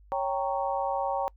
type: harmonic tone with a mistuned harmonic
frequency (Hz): 185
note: F#3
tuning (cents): 0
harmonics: 3 / 4 / 5 / 6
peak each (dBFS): -31 / -30 / -32 / -37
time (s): 0.12-1.28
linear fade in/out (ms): 0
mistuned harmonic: 4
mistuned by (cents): +97
effects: noise-tail reverb RT60 0.1 s tail -26 dB re dry + added 50 Hz sine -52 dBFS peak until 1.36 s